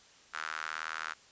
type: tone with high-pass filter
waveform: sawtooth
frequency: 79 Hz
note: D#2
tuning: 27 cents sharp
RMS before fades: -39 dBFS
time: 0.33-1.14 s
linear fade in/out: 20 ms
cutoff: 1400 Hz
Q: 4.1
effects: white hiss -59 dBFS RMS until 1.31 s + resampled to 16000 Hz